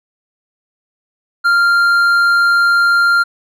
sine tone with hard clipping, 1393 Hz, F6, 5 cents flat, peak -10 dBFS, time 1.44-3.24 s, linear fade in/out 20 ms, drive 5 dB, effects none

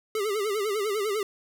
square tone with vibrato, 415.8 Hz, G#4, 2 cents sharp, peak -26 dBFS, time 0.15-1.23 s, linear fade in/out 2 ms, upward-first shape sine, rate 10 Hz, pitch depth 110 cents each way, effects none

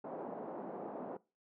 white band-pass noise, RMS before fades -44 dBFS, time 0.04-1.17 s, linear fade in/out 5 ms, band 200 to 800 Hz, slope 24 dB/octave, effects noise-tail reverb RT60 0.3 s tail -22 dB re dry

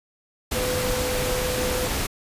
sine tone in noise, 503 Hz, B4, 32 cents sharp, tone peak -26 dBFS, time 0.55-1.88 s, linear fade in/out 10 ms, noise pink, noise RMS -26 dBFS, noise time 0.51-2.07 s, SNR -3 dB, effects resampled to 32000 Hz

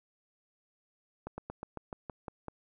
slowing click train, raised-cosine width 1 ms, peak -25 dBFS, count 9, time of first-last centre 1.27-2.483 s, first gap 110 ms, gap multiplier 1.09, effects none

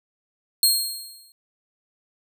20% pulse tone with exponential decay, 4240 Hz, C8, 22 cents sharp, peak -7 dBFS, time 0.63-1.32 s, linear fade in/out 1 ms, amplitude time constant 150 ms, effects none

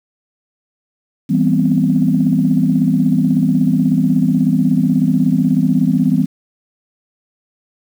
sine chord, C major seventh, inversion first, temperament just, 163.52 / 196.22 / 245.3 / 261.6 Hz, E3 / G3 / B3 / C4, -14 / +2 / -12 / 0 cents, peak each -16 dBFS, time 1.29-6.26 s, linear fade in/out 20 ms, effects tanh soft clip ceiling 0 dBFS + 7-bit

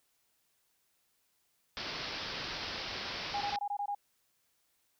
white low-pass noise, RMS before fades -40 dBFS, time 1.77-3.56 s, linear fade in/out 0 ms, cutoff 5400 Hz, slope 96 dB/octave
sine tone bursts, 815 Hz, G#5, 33 cents flat, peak -32 dBFS, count 7, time 3.34-3.949 s, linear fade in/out 5 ms, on 69 ms, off 21 ms
effects white hiss -75 dBFS RMS until 4.99 s

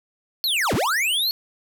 square linear two-way sweep, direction down then up, 4435 to 64 to 4435 Hz, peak -20 dBFS, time 0.44-1.31 s, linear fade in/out 0 ms, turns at 0.74 s, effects none

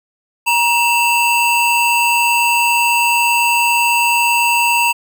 square tone pair together, 945 / 2673 Hz, A#5 / E7, +23 / +23 cents, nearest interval octave + tritone, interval 1800 cents, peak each -15 dBFS, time 0.46-4.93 s, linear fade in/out 20 ms, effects none

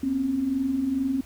sine tone pair together, 246.9 / 269.2 Hz, B3 / C4, 0 / +49 cents, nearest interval minor second, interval 149 cents, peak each -31 / -23 dBFS, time 0.03-1.21 s, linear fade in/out 5 ms, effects added 79 Hz sine -47 dBFS peak until 1.25 s + pink hiss -51 dBFS RMS until 1.25 s

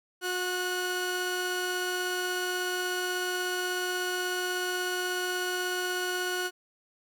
sawtooth tone pair together, 362.2 / 1465.2 Hz, F#4 / F#6, -37 / -17 cents, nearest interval 2 octaves, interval 2420 cents, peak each -28 dBFS, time 0.21-6.51 s, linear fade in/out 50 ms, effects none

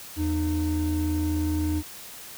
triangle tone pair together, 82 / 305.2 Hz, E2 / D#4, -9 / -33 cents, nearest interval octave + major seventh, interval 2276 cents, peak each -23 dBFS, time 0.16-1.83 s, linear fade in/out 50 ms, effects tanh soft clip ceiling -16 dBFS + white hiss -42 dBFS RMS until 2.37 s

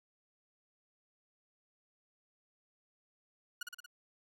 sawtooth tone with echo, 1450 Hz, F#6, 35 cents flat, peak -34 dBFS, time 3.61-3.63 s, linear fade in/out 5 ms, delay 58 ms, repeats 4, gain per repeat -3 dB, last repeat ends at 3.862 s, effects none

